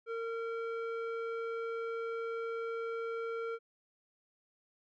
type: tone with low-pass filter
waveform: square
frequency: 458.1 Hz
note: A#4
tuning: 30 cents flat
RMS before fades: -38 dBFS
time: 0.06-3.59 s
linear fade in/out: 50 ms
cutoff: 1700 Hz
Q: 1.5
effects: none